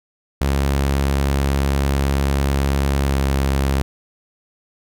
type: tone with pitch glide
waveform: sawtooth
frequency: 69.1 to 68.19 Hz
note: C#2 to C#2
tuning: -5 to -28 cents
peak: -12 dBFS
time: 0.41-3.82 s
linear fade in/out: 0 ms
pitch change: -23 cents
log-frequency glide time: 3.05-3.17 s
effects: none